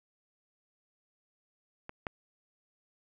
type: clicks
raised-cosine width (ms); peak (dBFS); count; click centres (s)
0.5; -26 / -19; 2; 1.894 / 2.068
effects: none